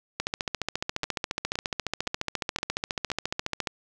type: two click trains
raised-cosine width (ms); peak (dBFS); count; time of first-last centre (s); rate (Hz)
0.2; -10 / -13; 51 / 5; 0.2-3.672 / 1.04-3.102; 14.4 / 1.94
effects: none